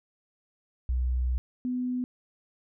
sine tone pair in turn, 62.5 / 250 Hz, B1 / B3, +21 / +21 cents, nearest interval 2 octaves, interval 2400 cents, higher second, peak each -24 / -27 dBFS, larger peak first, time 0.89-1.38 / 1.65-2.04 s, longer first, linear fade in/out 0 ms, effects none

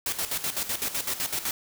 white noise with tremolo, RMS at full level -28 dBFS, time 0.06-1.51 s, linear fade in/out 2 ms, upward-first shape square, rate 7.9 Hz, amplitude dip 70%, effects none

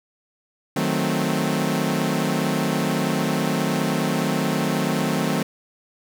sawtooth chord, D# diminished seventh, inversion none, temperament equal, 155.56 / 185 / 220 / 261.6 Hz, D#3 / F#3 / A3 / C4, 0 / 0 / 0 / 0 cents, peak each -22 dBFS, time 0.76-5.43 s, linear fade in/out 5 ms, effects none

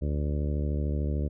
harmonic tone, 73.42 Hz, D2, in tune, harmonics 1 / 2 / 3 / 4 / 5 / 6 / 7 / 8, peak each -27 / -33 / -37 / -39 / -41 / -43 / -44 / -45 dBFS, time 0.01-1.29 s, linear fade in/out 20 ms, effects none

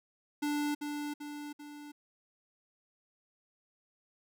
square tone with echo, 293.7 Hz, D4, in tune, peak -31 dBFS, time 0.42-0.75 s, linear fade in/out 10 ms, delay 390 ms, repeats 3, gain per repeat -5 dB, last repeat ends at 1.92 s, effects none

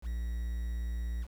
triangle tone with quantisation, 58.4 Hz, A#1, 4 cents sharp, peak -30 dBFS, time 0.02-1.27 s, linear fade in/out 50 ms, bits 9, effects none

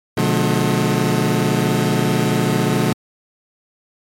25% pulse chord, B diminished seventh, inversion none, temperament just, 123.47 / 148.16 / 177.8 / 213.4 Hz, B2 / D3 / F3 / Ab3, 0 / +16 / +31 / +47 cents, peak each -17 dBFS, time 0.17-2.93 s, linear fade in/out 5 ms, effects MP3 64 kbps

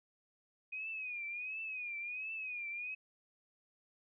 sine tone with vibrato, 2489 Hz, D#7, in tune, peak -39 dBFS, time 0.72-2.95 s, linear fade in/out 10 ms, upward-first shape triangle, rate 1.4 Hz, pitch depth 120 cents each way, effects none

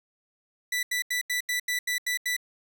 sawtooth tone bursts, 1975.5 Hz, B6, in tune, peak -22 dBFS, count 9, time 0.72-2.366 s, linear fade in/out 5 ms, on 110 ms, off 82 ms, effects none

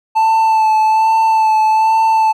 triangle tone with vibrato, 880 Hz, A5, in tune, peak -7 dBFS, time 0.15-2.33 s, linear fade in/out 20 ms, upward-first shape sine, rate 1.2 Hz, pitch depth 21 cents each way, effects none

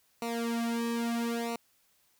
sawtooth tone with flanger, 233.1 Hz, A#3, in tune, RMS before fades -32 dBFS, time 0.22-1.56 s, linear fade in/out 2 ms, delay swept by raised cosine 0.6 to 2.9 ms, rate 0.76 Hz, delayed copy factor -0.95, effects white hiss -69 dBFS RMS until 2.19 s

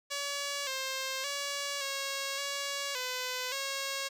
5% pulse tone with pitch steps, 567 / 529 / 566 / 549 / 562 / 505 / 547 Hz, C#5 / C5 / C#5 / C#5 / C#5 / B4 / C#5, +39 / +19 / +36 / -17 / +24 / +39 / -23 cents, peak -22 dBFS, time 0.1-4.09 s, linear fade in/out 20 ms, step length 570 ms, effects resampled to 32000 Hz

